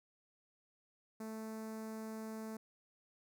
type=tone with notch filter; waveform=sawtooth; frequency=220 Hz; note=A3; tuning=in tune; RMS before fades=-45 dBFS; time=1.2-2.57 s; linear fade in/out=5 ms; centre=3100 Hz; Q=0.61; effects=none